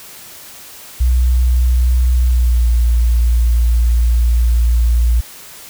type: tone with pitch glide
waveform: sine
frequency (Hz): 61.74 to 58.58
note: B1 to A#1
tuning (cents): 0 to +9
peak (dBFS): -9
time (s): 1-5.21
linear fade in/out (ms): 10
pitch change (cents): -91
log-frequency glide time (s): 2.23-2.69
effects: white hiss -36 dBFS RMS until 5.69 s